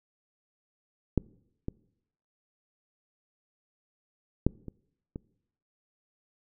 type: clicks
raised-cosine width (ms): 3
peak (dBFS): -10 / -19 / -9 / -26 / -23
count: 5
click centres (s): 1.177 / 1.684 / 4.466 / 4.683 / 5.159
effects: noise-tail reverb RT60 0.8 s tail -24 dB re dry

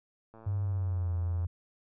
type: click train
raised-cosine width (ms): 1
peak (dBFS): -38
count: 125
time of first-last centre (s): 0.34-1.447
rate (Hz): 112
type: tone with pitch glide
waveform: sine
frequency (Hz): 98.9 to 87.6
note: G2 to F2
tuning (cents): +16 to +6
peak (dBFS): -28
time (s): 0.46-1.47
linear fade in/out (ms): 10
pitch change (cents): -210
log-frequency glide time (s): 0.61-1.12
effects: none

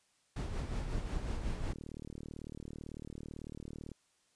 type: noise with tremolo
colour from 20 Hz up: brown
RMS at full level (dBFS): -35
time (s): 0.36-1.73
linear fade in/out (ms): 5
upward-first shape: sine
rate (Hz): 5.5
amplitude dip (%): 45
type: click train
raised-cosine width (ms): 3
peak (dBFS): -32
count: 86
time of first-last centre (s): 1.68-3.917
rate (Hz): 38
effects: white hiss -73 dBFS RMS until 4.35 s + resampled to 22050 Hz

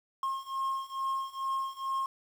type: beating tone pair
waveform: triangle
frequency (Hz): 1072 / 1074.3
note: C6 / C6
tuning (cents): +42 / +45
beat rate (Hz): 2.3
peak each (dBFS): -33 / -32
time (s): 0.23-2.06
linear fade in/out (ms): 2
effects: 9-bit

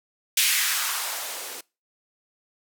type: noise with band-pass filter sweep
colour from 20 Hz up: violet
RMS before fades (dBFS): -26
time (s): 0.37-1.61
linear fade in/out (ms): 5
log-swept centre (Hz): 2600 to 340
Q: 1.6
effects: noise-tail reverb RT60 0.3 s tail -25 dB re dry

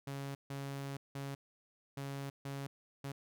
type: tone bursts at uneven times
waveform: sawtooth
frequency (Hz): 138.59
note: C#3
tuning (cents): 0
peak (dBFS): -36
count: 6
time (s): 0.07-0.35 / 0.5-0.97 / 1.15-1.35 / 1.97-2.3 / 2.45-2.67 / 3.04-3.12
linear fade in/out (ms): 5
effects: none

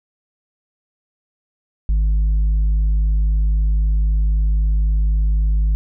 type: tone with tanh clipping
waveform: triangle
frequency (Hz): 51.91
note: G#1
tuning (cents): 0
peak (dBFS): -14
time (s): 1.89-5.75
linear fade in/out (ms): 0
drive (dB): 8
effects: none

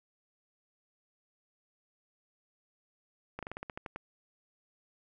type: slowing click train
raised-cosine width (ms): 0.5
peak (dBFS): -24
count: 10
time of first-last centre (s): 3.39-3.96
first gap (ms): 37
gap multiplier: 1.13
effects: none

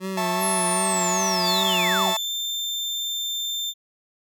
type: tone with vibrato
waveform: 25% pulse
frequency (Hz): 185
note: F#3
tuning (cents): 0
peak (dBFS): -23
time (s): 0-2.15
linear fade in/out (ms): 50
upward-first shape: sine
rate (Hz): 2.6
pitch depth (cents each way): 61
type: chord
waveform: 40% pulse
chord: A major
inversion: second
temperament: just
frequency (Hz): 660 / 880 / 1100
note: E5 / A5 / C#6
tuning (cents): +2 / 0 / -14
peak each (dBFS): -28 / -25 / -30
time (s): 0.17-2.17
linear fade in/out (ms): 5
type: linear sweep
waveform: sine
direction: down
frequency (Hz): 11510 to 456.3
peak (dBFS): -24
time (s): 0.39-2.12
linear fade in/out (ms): 50
type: tone with pitch glide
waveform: 35% pulse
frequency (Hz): 3520 to 3579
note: A7 to A7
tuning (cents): 0 to +29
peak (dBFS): -24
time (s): 1.43-3.74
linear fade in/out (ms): 50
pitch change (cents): +29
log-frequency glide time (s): 2.11-2.32
effects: none

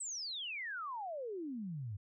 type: exponential sweep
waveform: sine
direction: down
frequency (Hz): 8320 to 94.9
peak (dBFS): -39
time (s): 0-1.97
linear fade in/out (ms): 10
effects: none

